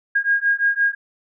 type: beating tone pair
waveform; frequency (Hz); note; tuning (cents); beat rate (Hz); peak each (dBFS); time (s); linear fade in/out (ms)
sine; 1626 / 1631.8; G#6 / G#6; -37 / -31; 5.8; -19; 0.15-0.95; 10
effects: none